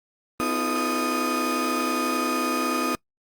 35% pulse tone cluster, 253.5 / 317.4 / 349.2 / 433.8 / 1239 Hz, B3 / D#4 / F4 / A4 / D#6, +45 / +35 / 0 / -25 / -8 cents, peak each -27 / -28 / -31 / -33 / -25 dBFS, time 0.4-2.95 s, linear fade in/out 0 ms, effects noise-tail reverb RT60 0.1 s tail -24 dB re dry + Opus 32 kbps

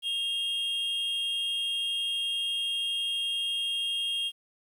triangle tone pair together, 2795 / 3244 Hz, F7 / G#7, +1 / -41 cents, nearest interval minor third, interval 258 cents, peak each -34 / -27 dBFS, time 0.02-4.32 s, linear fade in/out 50 ms, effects 10-bit

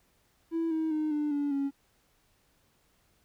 triangle tone with pitch steps, 329.6 / 318.6 / 307.9 / 297.6 / 287.6 / 278 Hz, E4 / D#4 / D#4 / D4 / D4 / C#4, 0 / +41 / -18 / +23 / -36 / +5 cents, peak -24 dBFS, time 0.51-1.71 s, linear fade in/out 50 ms, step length 200 ms, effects tanh soft clip ceiling -23 dBFS + pink hiss -69 dBFS RMS until 3.24 s

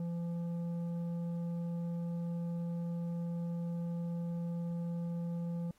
sine tone with tanh clipping, 170.6 Hz, F3, 40 cents flat, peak -36 dBFS, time 0-5.71 s, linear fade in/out 2 ms, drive 8 dB, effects pink hiss -71 dBFS RMS until 5.78 s + AAC 48 kbps

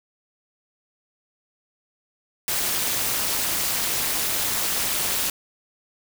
white noise with amplitude modulation, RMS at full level -21 dBFS, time 2.48-5.3 s, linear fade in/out 2 ms, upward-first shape sine, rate 221 Hz, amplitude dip 75%, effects none

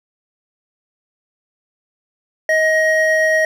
triangle tone pair together, 631 / 1884.3 Hz, D#5 / A#6, +24 / +18 cents, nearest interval octave + perfect fifth, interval 1894 cents, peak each -13 dBFS, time 2.49-3.45 s, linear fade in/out 2 ms, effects none

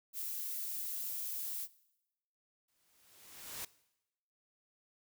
violet noise, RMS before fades -40 dBFS, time 0.13-1.68 s, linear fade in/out 50 ms
white noise with exponential growth, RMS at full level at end -41 dBFS, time 2.68-3.65 s, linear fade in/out 5 ms, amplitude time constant 210 ms
effects noise-tail reverb RT60 0.9 s tail -20 dB re dry

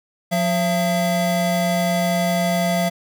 square tone pair together, 178.53 / 676 Hz, F3 / E5, +38 / +43 cents, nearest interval octave + major seventh, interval 2305 cents, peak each -21 dBFS, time 0.31-2.9 s, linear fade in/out 20 ms, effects none

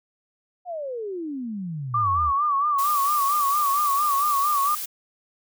sine exponential sweep, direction down, 740 to 69.3 Hz, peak -28 dBFS, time 0.65-2.33 s, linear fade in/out 50 ms
sine tone with vibrato, 1153 Hz, D6, 32 cents flat, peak -19 dBFS, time 1.94-4.75 s, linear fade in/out 5 ms, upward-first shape sine, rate 4.4 Hz, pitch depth 88 cents each way
blue noise, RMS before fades -31 dBFS, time 2.78-4.86 s, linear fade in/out 10 ms
effects none

